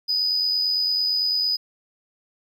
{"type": "tone with amplitude modulation", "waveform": "triangle", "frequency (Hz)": 4978, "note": "D#8", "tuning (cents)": 0, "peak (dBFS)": -15, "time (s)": [0.08, 1.57], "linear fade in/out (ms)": 20, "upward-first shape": "sine", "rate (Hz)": 88.9, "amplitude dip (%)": 45, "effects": ["tanh soft clip ceiling -16 dBFS"]}